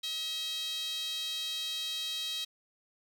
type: tone with high-pass filter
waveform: sawtooth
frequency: 640 Hz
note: D#5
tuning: 49 cents sharp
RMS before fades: -36 dBFS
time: 0.03-2.45 s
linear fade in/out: 10 ms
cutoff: 3600 Hz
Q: 6.9
effects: none